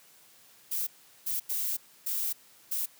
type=noise bursts at uneven times; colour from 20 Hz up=violet; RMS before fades=-31 dBFS; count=5; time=0.71-0.87 / 1.26-1.4 / 1.49-1.77 / 2.06-2.33 / 2.71-2.86 s; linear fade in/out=10 ms; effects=white hiss -58 dBFS RMS until 2.99 s + high-pass 100 Hz 12 dB/octave